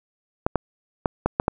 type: clicks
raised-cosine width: 1 ms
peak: -5 dBFS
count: 6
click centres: 0.465 / 0.557 / 1.058 / 1.26 / 1.399 / 1.481 s
effects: none